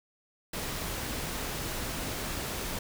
pink noise, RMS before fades -35 dBFS, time 0.53-2.79 s, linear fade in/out 5 ms, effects none

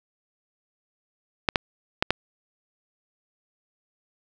clicks, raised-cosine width 0.3 ms, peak -3 dBFS, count 4, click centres 1.488 / 1.558 / 2.025 / 2.106 s, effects 7-bit

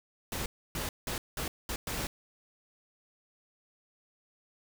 pink noise bursts at uneven times, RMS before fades -35 dBFS, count 6, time 0.32-0.46 / 0.75-0.89 / 1.07-1.18 / 1.37-1.48 / 1.69-1.76 / 1.87-2.07 s, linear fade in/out 2 ms, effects none

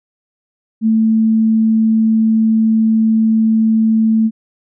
sine tone, 221.6 Hz, A3, 13 cents sharp, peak -9 dBFS, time 0.81-4.31 s, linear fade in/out 50 ms, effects none

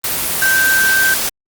sine tone in noise, 1559 Hz, G6, 10 cents flat, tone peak -11 dBFS, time 0.42-1.14 s, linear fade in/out 2 ms, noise white, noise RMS -18 dBFS, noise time 0.04-1.29 s, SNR +4 dB, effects Opus 24 kbps

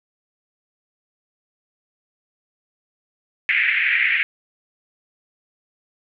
white band-pass noise, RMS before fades -19 dBFS, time 3.49-4.23 s, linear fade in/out 0 ms, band 1800 to 2400 Hz, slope 48 dB/octave, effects none

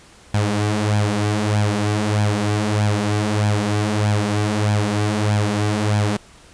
sawtooth tone with flanger, 104.7 Hz, G#2, 15 cents sharp, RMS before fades -19 dBFS, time 0.34-6.17 s, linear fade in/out 5 ms, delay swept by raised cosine 1.2 to 7 ms, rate 1.6 Hz, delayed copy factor +0.65, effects pink hiss -47 dBFS RMS until 6.53 s + resampled to 22050 Hz

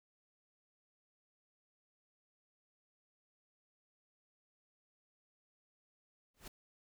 pink noise with exponential growth, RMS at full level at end -44 dBFS, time 6.34-6.48 s, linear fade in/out 5 ms, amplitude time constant 30 ms, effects none

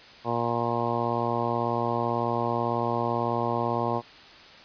harmonic tone, 118.1 Hz, A#2, 23 cents sharp, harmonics 1 / 2 / 3 / 4 / 5 / 6 / 7 / 8 / 9, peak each -33 / -33 / -33 / -33 / -33 / -33 / -33 / -33 / -33 dBFS, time 0.24-4.02 s, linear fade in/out 50 ms, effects white hiss -48 dBFS RMS until 4.64 s + resampled to 11025 Hz

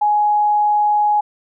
sine tone, 836 Hz, G#5, 11 cents sharp, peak -12 dBFS, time 0.01-1.21 s, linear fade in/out 10 ms, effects none

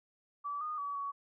sine tone with pitch steps, 1153 / 1227 / 1141 / 1125 Hz, D6 / D#6 / C#6 / C#6, -32 / -25 / +50 / +25 cents, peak -35 dBFS, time 0.44-1.12 s, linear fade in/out 20 ms, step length 170 ms, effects none

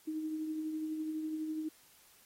sine tone with tremolo, 312.4 Hz, D#4, 7 cents sharp, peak -33 dBFS, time 0.07-1.69 s, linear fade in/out 10 ms, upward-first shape triangle, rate 12 Hz, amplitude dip 40%, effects white hiss -63 dBFS RMS until 2.25 s + AAC 48 kbps

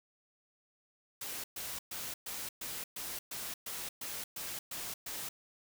white noise bursts, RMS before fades -41 dBFS, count 12, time 1.21-5.29 s, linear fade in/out 5 ms, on 230 ms, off 120 ms, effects none

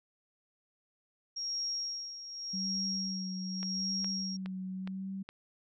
sine tone with tremolo, 5588 Hz, F8, in tune, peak -32 dBFS, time 1.36-4.37 s, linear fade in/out 10 ms, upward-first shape sine, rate 0.87 Hz, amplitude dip 70%
sine tone with vibrato, 190.3 Hz, F#3, 49 cents sharp, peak -36 dBFS, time 2.53-5.23 s, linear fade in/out 10 ms, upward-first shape sine, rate 0.83 Hz, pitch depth 29 cents each way
click train, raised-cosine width 0.3 ms, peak -28 dBFS, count 5, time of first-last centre 3.63-5.29 s, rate 2.41 Hz
effects none

